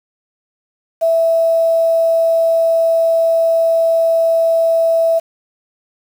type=tone with quantisation; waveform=sine; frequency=659.3 Hz; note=E5; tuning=in tune; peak=-10 dBFS; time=1.01-5.2 s; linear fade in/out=20 ms; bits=6; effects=none